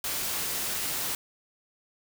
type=noise; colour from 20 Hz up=white; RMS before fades=-31 dBFS; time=0.04-1.15 s; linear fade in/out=2 ms; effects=none